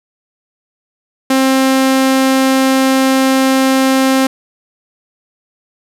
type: tone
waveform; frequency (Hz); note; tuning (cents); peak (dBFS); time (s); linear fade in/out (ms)
sawtooth; 265; C4; +22; -5; 1.3-4.27; 5
effects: resampled to 32000 Hz + 7-bit